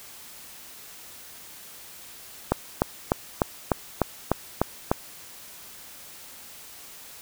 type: click train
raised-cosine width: 1 ms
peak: -5 dBFS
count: 9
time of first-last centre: 2.52-4.915 s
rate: 3.34 Hz
effects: white hiss -45 dBFS RMS until 7.21 s